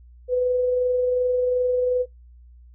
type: tone with amplitude modulation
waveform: sine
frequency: 499.2 Hz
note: B4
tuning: 19 cents sharp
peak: -17 dBFS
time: 0.28-2.06 s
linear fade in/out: 50 ms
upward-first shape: sine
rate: 22.7 Hz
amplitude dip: 25%
effects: noise-tail reverb RT60 0.2 s tail -26 dB re dry + added 60 Hz sine -45 dBFS peak until 2.74 s